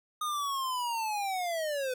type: linear sweep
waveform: square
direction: down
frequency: 1237 to 497.4 Hz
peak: -31 dBFS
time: 0.21-1.94 s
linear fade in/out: 5 ms
effects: none